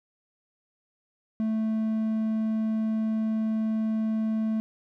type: tone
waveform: triangle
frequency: 219.8 Hz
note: A3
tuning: 2 cents flat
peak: -22 dBFS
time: 1.4-4.6 s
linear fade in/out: 0 ms
effects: none